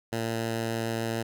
10% pulse tone with vibrato, 114.1 Hz, A#2, 37 cents flat, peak -20 dBFS, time 0.12-1.23 s, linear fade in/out 10 ms, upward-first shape triangle, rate 6.8 Hz, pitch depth 9 cents each way, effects none

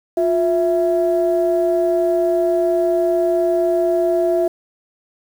sine tone pair together, 354.3 / 661.5 Hz, F4 / E5, +25 / +6 cents, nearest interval major seventh, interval 1081 cents, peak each -16 dBFS, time 0.17-4.48 s, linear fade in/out 5 ms, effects tanh soft clip ceiling -7 dBFS + 7-bit

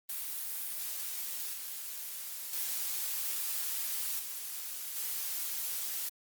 blue noise with level steps, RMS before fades -38 / -41 / -35 / -40 / -36 dBFS, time 0.09-6.09 s, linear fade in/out 5 ms, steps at 1.53 / 2.53 / 4.19 / 4.96 s, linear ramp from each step 2 ms, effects Opus 32 kbps

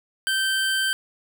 25% pulse tone, 1556 Hz, G6, 13 cents flat, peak -17 dBFS, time 0.27-0.93 s, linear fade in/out 0 ms, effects none

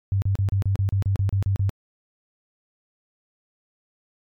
sine tone bursts, 98 Hz, G2, in tune, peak -18 dBFS, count 12, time 0.12-1.694 s, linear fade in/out 0 ms, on 100 ms, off 34 ms, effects MP3 96 kbps

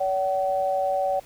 sine tone pair together, 569 / 758 Hz, C#5 / F#5, +45 / +42 cents, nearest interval perfect fourth, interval 497 cents, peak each -24 dBFS, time 0-1.2 s, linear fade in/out 10 ms, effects pink hiss -51 dBFS RMS until 1.25 s

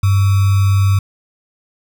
sine tone with sample-and-hold, 98 Hz, G2, in tune, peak -9 dBFS, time 0.03-0.99 s, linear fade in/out 5 ms, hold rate 1225 Hz, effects none

